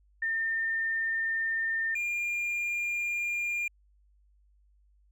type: tone pair in turn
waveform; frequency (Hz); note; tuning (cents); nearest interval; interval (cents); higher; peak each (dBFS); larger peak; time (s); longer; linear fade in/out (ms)
sine / triangle; 1809 / 2406; A6 / D7; +48 / +41; perfect fourth; 493; second; -27; neither; 0.22-1.95 / 1.95-3.68; neither; 5
effects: added 50 Hz sine -61 dBFS peak until 5.11 s